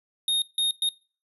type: tone bursts at uneven times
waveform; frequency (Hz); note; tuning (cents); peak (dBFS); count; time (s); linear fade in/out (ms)
square; 3706; A#7; -11; -22; 3; 0.28-0.42 / 0.58-0.71 / 0.82-0.89; 2
effects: noise-tail reverb RT60 0.4 s tail -25 dB re dry + resampled to 32000 Hz